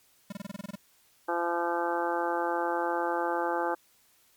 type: tone bursts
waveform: square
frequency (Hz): 199.6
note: G3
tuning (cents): +32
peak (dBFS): -35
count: 10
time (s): 0.3-0.756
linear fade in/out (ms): 5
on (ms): 24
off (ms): 24
type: harmonic tone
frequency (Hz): 171.4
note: F3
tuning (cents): -32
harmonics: 2 / 3 / 4 / 5 / 6 / 7 / 8 / 9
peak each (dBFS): -33 / -33 / -36 / -31 / -41 / -36 / -41 / -37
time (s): 1.28-3.75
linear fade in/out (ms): 10
effects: white hiss -64 dBFS RMS until 4.36 s + MP3 96 kbps